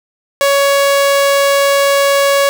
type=tone; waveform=sawtooth; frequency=559 Hz; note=C#5; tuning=14 cents sharp; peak=-5 dBFS; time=0.41-2.49 s; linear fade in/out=0 ms; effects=none